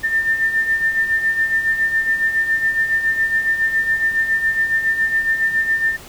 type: beating tone pair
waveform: sine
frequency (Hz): 1791 / 1798.2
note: A6 / A6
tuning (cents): +30 / +37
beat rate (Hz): 7.2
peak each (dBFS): -23 / -16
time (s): 0.03-5.97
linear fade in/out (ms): 20
effects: pink hiss -39 dBFS RMS until 6.08 s